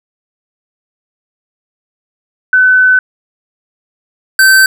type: tone pair in turn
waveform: sine / square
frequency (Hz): 1510 / 1545.3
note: F#6 / G6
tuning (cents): +35 / -25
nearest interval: unison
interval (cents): 40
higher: second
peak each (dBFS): -4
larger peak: neither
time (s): 2.53-2.99 / 4.39-4.66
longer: first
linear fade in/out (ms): 2
effects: none